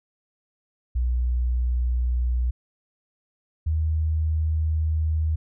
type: tone pair in turn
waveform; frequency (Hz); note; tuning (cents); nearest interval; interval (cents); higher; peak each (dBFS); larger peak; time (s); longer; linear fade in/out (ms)
sine; 61.2 / 78.68; B1 / D#2; -15 / +20; major third; 435; second; -20; neither; 0.95-2.51 / 3.66-5.36; second; 10
effects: none